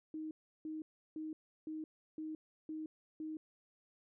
sine tone bursts, 312.6 Hz, D#4, 8 cents sharp, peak -40 dBFS, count 7, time 0.14-3.37 s, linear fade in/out 2 ms, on 170 ms, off 340 ms, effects none

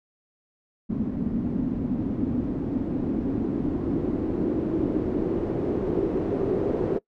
white noise with low-pass filter sweep, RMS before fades -26 dBFS, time 0.89-6.99 s, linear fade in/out 20 ms, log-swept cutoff 230 to 400 Hz, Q 3.7, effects noise-tail reverb RT60 0.1 s tail -22 dB re dry

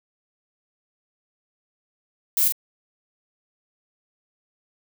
violet noise with echo, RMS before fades -20 dBFS, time 2.37-2.48 s, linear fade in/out 2 ms, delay 43 ms, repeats 1, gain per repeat -4 dB, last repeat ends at 2.523 s, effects none

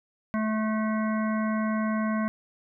harmonic tone with a mistuned harmonic, 217.5 Hz, A3, 20 cents flat, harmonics 1 / 3 / 5 / 7 / 9 / 10, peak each -25 / -34 / -34 / -38 / -41 / -46 dBFS, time 0.34-2.28 s, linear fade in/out 0 ms, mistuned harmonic 9, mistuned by -20 cents, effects none

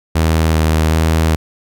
sawtooth tone with vibrato, 79.6 Hz, D#2, 40 cents sharp, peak -7 dBFS, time 0.15-1.36 s, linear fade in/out 10 ms, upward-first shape square, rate 1.3 Hz, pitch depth 14 cents each way, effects none

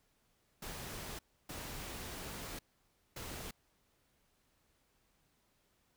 pink noise bursts at uneven times, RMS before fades -45 dBFS, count 3, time 0.62-1.19 / 1.49-2.59 / 3.16-3.51 s, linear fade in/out 5 ms, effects pink hiss -75 dBFS RMS until 5.96 s

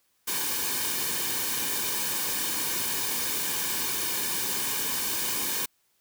white noise with comb filter, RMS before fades -29 dBFS, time 0.27-5.66 s, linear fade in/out 10 ms, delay 1.5 ms, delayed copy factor -0.65, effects white hiss -70 dBFS RMS until 6 s

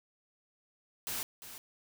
white noise with echo, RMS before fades -37 dBFS, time 1.07-1.23 s, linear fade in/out 0 ms, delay 350 ms, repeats 1, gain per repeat -11 dB, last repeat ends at 1.58 s, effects none

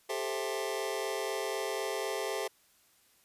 sawtooth chord, A minor seventh, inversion third, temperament just, 396 / 440 / 528 / 660 Hz, G4 / A4 / C5 / E5, +18 / 0 / +16 / +2 cents, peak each -33 / -33 / -35 / -36 dBFS, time 0.09-2.48 s, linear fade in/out 10 ms, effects white hiss -66 dBFS RMS until 3.24 s + resampled to 32000 Hz

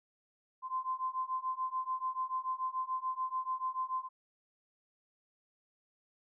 sine beating tone pair, 1032 / 1038.9 Hz, C6 / C6, -24 / -13 cents, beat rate 6.9 Hz, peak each -37 / -36 dBFS, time 0.62-4.09 s, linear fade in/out 50 ms, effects none

